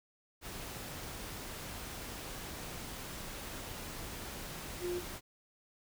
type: tone in noise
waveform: sine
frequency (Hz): 354.7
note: F4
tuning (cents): +27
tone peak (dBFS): -34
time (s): 4.8-5.02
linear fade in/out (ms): 50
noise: pink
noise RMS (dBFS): -44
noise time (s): 0.41-5.21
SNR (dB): +7
effects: none